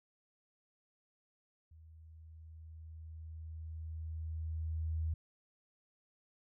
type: tone with level ramp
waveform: sine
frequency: 80 Hz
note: D#2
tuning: 49 cents sharp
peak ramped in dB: -55 to -32 dBFS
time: 1.71-5.14 s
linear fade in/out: 5 ms
effects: none